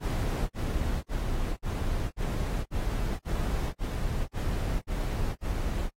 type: noise bursts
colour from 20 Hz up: brown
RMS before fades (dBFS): -29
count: 11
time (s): 0-5.9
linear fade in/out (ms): 50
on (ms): 490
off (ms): 51
effects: noise-tail reverb RT60 0.1 s tail -26 dB re dry + AAC 48 kbps